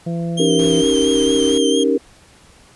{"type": "harmonic tone", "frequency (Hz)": 168.9, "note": "E3", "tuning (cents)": 42, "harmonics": [1, 2, 3, 4], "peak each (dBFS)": [-20, -30, -30, -33], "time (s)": [0.06, 0.82], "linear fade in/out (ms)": 10}
{"type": "tone with vibrato", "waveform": "sawtooth", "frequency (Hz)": 3184, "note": "G7", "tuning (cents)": 26, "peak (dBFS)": -18, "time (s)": [0.37, 1.84], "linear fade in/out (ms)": 10, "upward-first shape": "sine", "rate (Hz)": 4.4, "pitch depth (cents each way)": 36}
{"type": "chord", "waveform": "sine", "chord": "Eb dominant seventh", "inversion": "third", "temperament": "equal", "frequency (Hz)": [277.2, 311.1, 392, 466.2], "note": ["Db4", "Eb4", "G4", "Bb4"], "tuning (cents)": [0, 0, 0, 0], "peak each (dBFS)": [-18, -20, -20, -17], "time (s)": [0.39, 1.98], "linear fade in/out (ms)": 10}
{"type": "noise", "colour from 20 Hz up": "pink", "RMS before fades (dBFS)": -33, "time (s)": [0.59, 1.58], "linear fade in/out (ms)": 2}
{"effects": ["pink hiss -48 dBFS RMS until 2.75 s", "resampled to 24000 Hz"]}